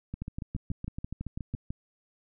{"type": "two click trains", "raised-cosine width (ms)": 5, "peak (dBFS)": [-22, -23], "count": [10, 11], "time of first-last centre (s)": [[0.22, 1.705], [0.14, 1.548]], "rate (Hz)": [6.06, 7.1], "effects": []}